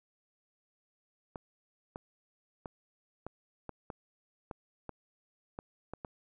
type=clicks; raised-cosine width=1 ms; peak=-26 dBFS; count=11; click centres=1.358 / 1.959 / 2.658 / 3.266 / 3.693 / 3.902 / 4.512 / 4.893 / 5.589 / 5.936 / 6.048 s; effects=none